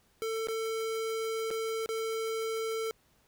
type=tone with dropouts; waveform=square; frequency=446.6 Hz; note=A4; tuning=26 cents sharp; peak=-32 dBFS; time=0.22-2.91 s; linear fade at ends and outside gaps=0 ms; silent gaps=0.471-0.485 / 1.505-1.511 / 1.86-1.89 s; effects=pink hiss -68 dBFS RMS until 3.27 s